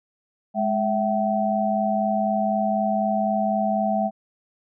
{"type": "tone cluster", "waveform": "sine", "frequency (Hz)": [209.1, 660, 764], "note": ["G#3", "E5", "G5"], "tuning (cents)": [12, 2, -45], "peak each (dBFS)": -24, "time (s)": [0.54, 4.11], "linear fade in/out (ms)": 50, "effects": []}